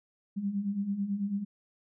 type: beating tone pair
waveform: sine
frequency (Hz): 193.7 / 202.8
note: G3 / G#3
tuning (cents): -20 / -41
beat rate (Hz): 9.1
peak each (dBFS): -36 / -30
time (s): 0.36-1.45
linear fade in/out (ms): 20
effects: none